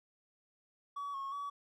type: tone with pitch steps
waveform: triangle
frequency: 1135 / 1093 / 1137 Hz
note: C#6 / C#6 / C#6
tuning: +41 / -25 / +44 cents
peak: -35 dBFS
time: 0.96-1.5 s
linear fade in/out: 10 ms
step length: 180 ms
effects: tanh soft clip ceiling -33 dBFS